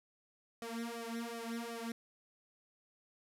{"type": "tone with flanger", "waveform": "sawtooth", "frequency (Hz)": 231.9, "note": "A#3", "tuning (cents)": -9, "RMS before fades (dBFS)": -42, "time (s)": [0.62, 1.92], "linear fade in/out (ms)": 2, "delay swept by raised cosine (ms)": [1.6, 3.8], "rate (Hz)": 2.7, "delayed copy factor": 0.9, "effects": ["resampled to 32000 Hz", "10-bit"]}